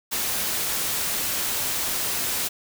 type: noise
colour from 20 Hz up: white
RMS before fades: -26 dBFS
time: 0.11-2.49 s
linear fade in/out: 20 ms
effects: none